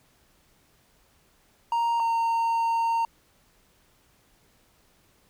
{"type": "tone pair in turn", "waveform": "triangle", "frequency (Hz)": [932.3, 918.9], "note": ["A#5", "A#5"], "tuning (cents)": [0, -25], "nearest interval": "unison", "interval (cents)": 25, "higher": "first", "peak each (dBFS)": -20, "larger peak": "neither", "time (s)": [[1.72, 2], [2, 3.05]], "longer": "second", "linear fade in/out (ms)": 2, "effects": ["pink hiss -63 dBFS RMS until 5.29 s"]}